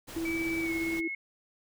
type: noise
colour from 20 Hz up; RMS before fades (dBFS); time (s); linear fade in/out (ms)
pink; -43; 0.07-1.01; 20
type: tone with tremolo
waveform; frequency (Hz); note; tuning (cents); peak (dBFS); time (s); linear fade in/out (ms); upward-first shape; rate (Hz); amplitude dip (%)
sine; 329.6; E4; 0; -29; 0.16-1.08; 5; sine; 17; 30
type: tone with pitch glide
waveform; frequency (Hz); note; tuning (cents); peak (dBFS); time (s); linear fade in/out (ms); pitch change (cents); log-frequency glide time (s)
sine; 2300 to 2178; D7 to C#7; -37 to -31; -33; 0.25-1.15; 5; -94; 0.61-0.72
effects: none